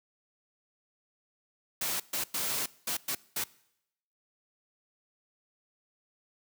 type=noise bursts at uneven times; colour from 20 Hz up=white; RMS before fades=-32 dBFS; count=6; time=1.81-2 / 2.13-2.24 / 2.34-2.66 / 2.87-2.97 / 3.08-3.15 / 3.36-3.44 s; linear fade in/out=5 ms; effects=noise-tail reverb RT60 0.8 s tail -22 dB re dry + high-pass 100 Hz 12 dB/octave